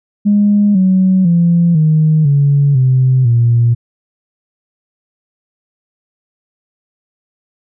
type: tone with pitch steps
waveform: sine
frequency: 205.6 / 187.45 / 170.9 / 155.82 / 142.06 / 129.52 / 118.09 Hz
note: G#3 / F#3 / F3 / D#3 / C#3 / C3 / A#2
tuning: -17 / +23 / -37 / +3 / +43 / -17 / +23 cents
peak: -6 dBFS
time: 0.25-3.75 s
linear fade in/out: 20 ms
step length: 500 ms
effects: tanh soft clip ceiling -2 dBFS

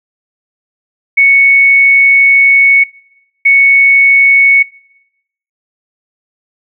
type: tone bursts at uneven times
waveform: sine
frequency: 2217 Hz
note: C#7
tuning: in tune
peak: -3 dBFS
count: 2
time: 1.17-2.84 / 3.45-4.63 s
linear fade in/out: 10 ms
effects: noise-tail reverb RT60 0.9 s tail -24 dB re dry

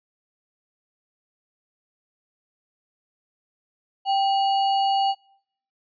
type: tone with sample-and-hold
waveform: sine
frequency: 784 Hz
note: G5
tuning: in tune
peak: -18 dBFS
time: 4.05-5.15 s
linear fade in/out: 50 ms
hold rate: 3675 Hz
effects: noise-tail reverb RT60 0.7 s tail -25 dB re dry + resampled to 11025 Hz

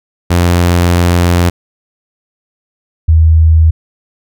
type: tone pair in turn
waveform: sawtooth / sine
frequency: 87.31 / 80.11 Hz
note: F2 / E2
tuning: 0 / -49 cents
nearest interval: minor second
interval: 149 cents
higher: first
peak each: -3 dBFS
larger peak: neither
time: 0.3-1.5 / 3.08-3.71 s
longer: first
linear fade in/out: 10 ms
effects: none

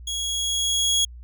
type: tone with level ramp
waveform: 25% pulse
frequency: 3322 Hz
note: G#7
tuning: in tune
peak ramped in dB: -23 to -14 dBFS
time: 0.07-1.05 s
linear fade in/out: 5 ms
effects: added 60 Hz sine -38 dBFS peak until 1.23 s

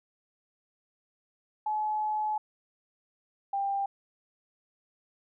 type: tone pair in turn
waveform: sine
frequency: 854 / 793.1 Hz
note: G#5 / G5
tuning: +48 / +20 cents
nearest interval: minor second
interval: 128 cents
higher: first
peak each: -27 dBFS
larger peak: neither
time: 1.66-2.38 / 3.53-3.86 s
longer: first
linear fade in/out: 5 ms
effects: none

